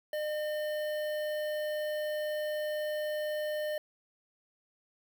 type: tone with notch filter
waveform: square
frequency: 606 Hz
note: D#5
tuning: 46 cents flat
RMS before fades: -34 dBFS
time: 0.13-3.78 s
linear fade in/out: 2 ms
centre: 6900 Hz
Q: 0.63
effects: 10-bit